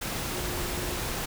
sine tone in noise, 356.6 Hz, F4, 36 cents sharp, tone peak -38 dBFS, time 0.33-1 s, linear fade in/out 10 ms, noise pink, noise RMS -32 dBFS, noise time 0.01-1.26 s, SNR -9 dB, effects none

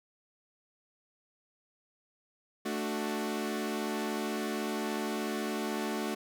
sawtooth chord, D major, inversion second, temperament equal, 220 / 293.7 / 370 Hz, A3 / D4 / F#4, 0 / 0 / 0 cents, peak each -31 / -34 / -33 dBFS, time 2.65-6.15 s, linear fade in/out 10 ms, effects none

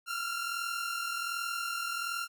sawtooth tone pair together, 1354 / 1395.3 Hz, E6 / F6, +46 / -2 cents, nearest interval minor second, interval 52 cents, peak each -34 / -31 dBFS, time 0.06-2.28 s, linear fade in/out 50 ms, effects none

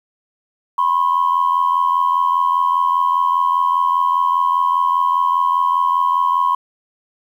sine tone pair together, 993 / 1078 Hz, B5 / C#6, +9 / -49 cents, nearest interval minor second, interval 142 cents, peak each -15 dBFS, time 0.78-6.55 s, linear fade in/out 5 ms, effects tanh soft clip ceiling -7 dBFS + 8-bit

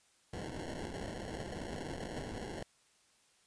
white noise with sample-and-hold, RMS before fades -42 dBFS, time 0.33-2.63 s, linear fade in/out 5 ms, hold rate 1225 Hz, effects white hiss -69 dBFS RMS until 3.46 s + resampled to 22050 Hz

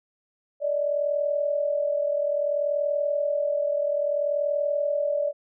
sine tone pair together, 579.4 / 620 Hz, D5 / D#5, -24 / -6 cents, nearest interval minor second, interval 118 cents, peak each -23 / -29 dBFS, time 0.6-5.33 s, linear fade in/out 50 ms, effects none

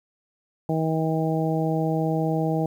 harmonic tone, 159.7 Hz, D#3, 45 cents sharp, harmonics 1 / 2 / 3 / 4 / 5, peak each -24 / -27 / -29 / -30 / -31 dBFS, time 0.69-2.66 s, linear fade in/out 2 ms, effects 9-bit

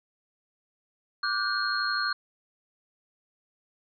sine tone cluster, 1169 / 1447 / 1559 / 4254 Hz, D6 / F#6 / G6 / C8, -8 / -39 / -10 / +28 cents, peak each -31 dBFS, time 1.23-2.13 s, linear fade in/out 5 ms, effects none

